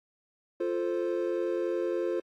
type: chord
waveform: triangle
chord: F major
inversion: none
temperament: equal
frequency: 349.2 / 440 / 523.3 Hz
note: F4 / A4 / C5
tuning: 0 / 0 / 0 cents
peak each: -28 / -32 / -31 dBFS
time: 0.6-2.2 s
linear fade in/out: 5 ms
effects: AAC 48 kbps